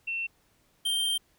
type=tone pair in turn; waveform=sine / square; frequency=2700 / 3157 Hz; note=E7 / G7; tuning=+41 / +12 cents; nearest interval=minor third; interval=271 cents; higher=second; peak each=-29 / -26 dBFS; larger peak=second; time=0.07-0.27 / 0.85-1.18 s; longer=second; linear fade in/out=10 ms; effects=pink hiss -67 dBFS RMS until 1.38 s